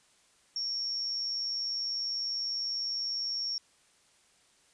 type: tone with amplitude modulation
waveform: sine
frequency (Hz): 5500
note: F8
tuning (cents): -27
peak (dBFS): -28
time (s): 0.56-3.58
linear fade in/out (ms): 2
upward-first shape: sine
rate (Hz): 120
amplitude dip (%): 60
effects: white hiss -65 dBFS RMS until 4.73 s + resampled to 22050 Hz